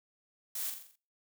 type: noise with echo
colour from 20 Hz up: blue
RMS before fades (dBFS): -37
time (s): 0.55-0.7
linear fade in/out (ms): 5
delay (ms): 43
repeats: 6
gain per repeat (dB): -5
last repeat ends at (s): 0.958
effects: noise-tail reverb RT60 0.4 s tail -24 dB re dry

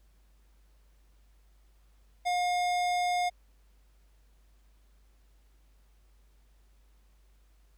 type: tone with hard clipping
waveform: sine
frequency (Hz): 714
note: F5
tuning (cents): +38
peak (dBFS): -28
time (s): 2.25-3.3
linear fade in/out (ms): 20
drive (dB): 17
effects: added 50 Hz sine -59 dBFS peak until 7.77 s + pink hiss -72 dBFS RMS until 7.77 s

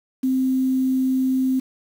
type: tone with quantisation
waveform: sine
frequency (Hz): 260.5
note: C4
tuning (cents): -7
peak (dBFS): -17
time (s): 0.23-1.6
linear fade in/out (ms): 10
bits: 7
effects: none

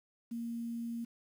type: tone with quantisation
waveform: sine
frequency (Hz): 233.1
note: A#3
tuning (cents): 0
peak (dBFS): -36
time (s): 0.31-1.05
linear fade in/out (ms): 10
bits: 10
effects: none

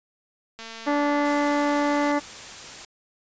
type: click train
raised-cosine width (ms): 0.2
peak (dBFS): -22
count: 346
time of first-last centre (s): 0.59-2.117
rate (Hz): 226
type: harmonic tone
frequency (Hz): 290.4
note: D4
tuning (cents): -19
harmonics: 1 / 2 / 3 / 4 / 5 / 6 / 7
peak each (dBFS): -23 / -26 / -27 / -31 / -37 / -36 / -34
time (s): 0.86-2.2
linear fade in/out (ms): 20
type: noise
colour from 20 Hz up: white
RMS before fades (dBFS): -39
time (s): 1.25-2.85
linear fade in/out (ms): 2
effects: resampled to 16000 Hz

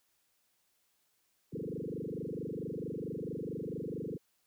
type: tone with frequency modulation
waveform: sine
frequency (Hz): 306.5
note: D#4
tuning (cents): -26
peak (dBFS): -36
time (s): 1.52-4.18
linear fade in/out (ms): 20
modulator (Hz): 24.5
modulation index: 7.2
effects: white hiss -75 dBFS RMS until 4.46 s

